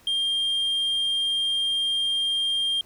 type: tone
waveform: sine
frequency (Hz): 3201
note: G7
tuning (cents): +36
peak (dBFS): -19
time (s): 0.07-2.81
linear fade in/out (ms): 2
effects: tanh soft clip ceiling -21 dBFS + pink hiss -55 dBFS RMS until 2.85 s